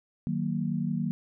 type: chord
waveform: sine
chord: D# minor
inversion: none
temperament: just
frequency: 155.56 / 186.68 / 233.3 Hz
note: D#3 / F#3 / A#3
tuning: 0 / +16 / +2 cents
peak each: -31 dBFS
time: 0.27-1.11 s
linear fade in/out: 0 ms
effects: none